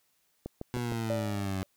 click train, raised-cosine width 2 ms, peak -23 dBFS, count 4, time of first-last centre 0.46-0.922 s, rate 6.5 Hz
20% pulse exponential sweep, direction down, 123.9 to 93.5 Hz, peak -26 dBFS, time 0.74-1.63 s, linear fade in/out 0 ms
sine tone with exponential decay, 578 Hz, D5, 28 cents flat, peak -27 dBFS, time 1.1-1.66 s, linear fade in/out 0 ms, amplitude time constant 120 ms
effects white hiss -72 dBFS RMS until 1.76 s

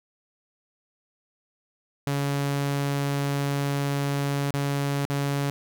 sawtooth tone with dropouts, 141.1 Hz, C#3, 31 cents sharp, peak -20 dBFS, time 2.07-5.5 s, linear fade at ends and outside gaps 0 ms, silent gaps 4.507-4.54 / 5.052-5.1 s, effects none

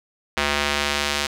square tone with band-pass filter sweep, 72.4 Hz, D2, 24 cents flat, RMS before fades -23 dBFS, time 0.37-1.27 s, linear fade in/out 5 ms, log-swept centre 2400 to 4000 Hz, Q 0.78, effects none

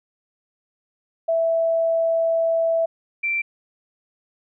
sine tone pair in turn, 659.3 / 2349 Hz, E5 / D7, 0 / 0 cents, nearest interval octave + minor seventh, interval 2200 cents, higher second, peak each -17 / -20 dBFS, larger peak first, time 1.28-2.86 / 3.23-3.42 s, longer first, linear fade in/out 10 ms, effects none

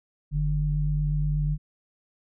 sine tone pair together, 47.25 / 150 Hz, F#1 / D3, +37 / +37 cents, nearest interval octave + minor sixth, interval 2000 cents, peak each -26 / -24 dBFS, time 0.31-1.58 s, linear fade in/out 50 ms, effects none

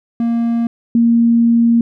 triangle / sine tone pair in turn, 233 / 233 Hz, A#3 / A#3, -1 / -1 cents, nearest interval unison, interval 0 cents, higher neither, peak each -11 / -8 dBFS, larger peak second, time 0.2-0.67 / 0.95-1.81 s, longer second, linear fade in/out 2 ms, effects none

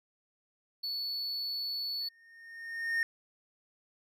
triangle tone, 4435 Hz, C#8, in tune, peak -32 dBFS, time 0.83-2.09 s, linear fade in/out 10 ms
triangle tone with exponential growth, 1836 Hz, A#6, 27 cents flat, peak -24 dBFS, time 2.01-3.03 s, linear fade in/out 1 ms, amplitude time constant 220 ms
effects none

